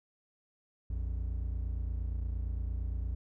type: tone pair together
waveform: triangle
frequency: 57.53 / 86.2 Hz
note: A#1 / F2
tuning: -22 / -22 cents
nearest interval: perfect fifth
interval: 700 cents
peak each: -31 / -37 dBFS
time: 0.9-3.15 s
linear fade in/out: 5 ms
effects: none